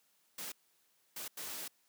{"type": "noise bursts at uneven times", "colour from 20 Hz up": "white", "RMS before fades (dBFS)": -43, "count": 3, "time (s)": [[0.38, 0.52], [1.16, 1.28], [1.37, 1.68]], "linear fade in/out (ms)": 5, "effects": ["white hiss -73 dBFS RMS until 1.88 s", "high-pass 150 Hz 12 dB/octave"]}